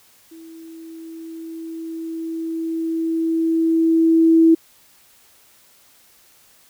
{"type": "tone with level ramp", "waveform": "sine", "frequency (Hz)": 326.7, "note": "E4", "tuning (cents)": -15, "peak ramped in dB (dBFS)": [-38, -8], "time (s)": [0.31, 4.55], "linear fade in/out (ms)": 10, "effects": ["white hiss -53 dBFS RMS until 6.69 s"]}